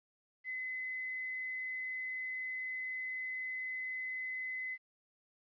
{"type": "tone with quantisation", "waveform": "sine", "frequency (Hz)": 2031, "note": "B6", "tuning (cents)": 48, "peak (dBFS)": -37, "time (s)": [0.44, 4.78], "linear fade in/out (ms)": 50, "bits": 11, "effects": ["resampled to 11025 Hz"]}